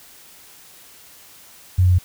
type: tone with pitch steps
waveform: sine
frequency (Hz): 91.4 / 90.72 / 90.04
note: F#2 / F#2 / F#2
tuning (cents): -21 / -34 / -47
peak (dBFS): -11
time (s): 1.78-1.987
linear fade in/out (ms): 10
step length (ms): 69
effects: white hiss -46 dBFS RMS until 2.04 s